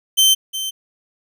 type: tone with echo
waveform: sawtooth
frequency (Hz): 3100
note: G7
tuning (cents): -20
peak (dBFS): -7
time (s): 0.17-0.35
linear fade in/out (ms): 20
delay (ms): 360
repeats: 1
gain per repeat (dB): -12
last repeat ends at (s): 0.71
effects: none